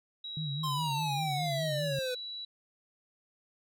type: tone with pitch glide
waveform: sine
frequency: 3864 to 3927 Hz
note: B7 to B7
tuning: -39 to -11 cents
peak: -38 dBFS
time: 0.24-2.45 s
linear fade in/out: 5 ms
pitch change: +28 cents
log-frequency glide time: 1.15-1.41 s
type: tone with vibrato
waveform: sine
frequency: 148 Hz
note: D3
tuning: 14 cents sharp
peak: -33 dBFS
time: 0.37-1.99 s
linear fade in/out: 2 ms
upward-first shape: sine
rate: 4.9 Hz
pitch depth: 120 cents each way
type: exponential sweep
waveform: square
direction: down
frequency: 1067 to 493.9 Hz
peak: -33 dBFS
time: 0.63-2.15 s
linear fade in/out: 10 ms
effects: none